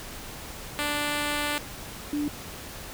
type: tone pair in turn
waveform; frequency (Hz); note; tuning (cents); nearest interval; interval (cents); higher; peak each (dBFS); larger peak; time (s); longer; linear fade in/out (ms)
5% pulse / sine; 293.7 / 293.7; D4 / D4; 0 / 0; unison; 0; neither; -15 / -25; first; 0.79-1.58 / 2.13-2.28; first; 0
effects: pink hiss -40 dBFS RMS until 2.93 s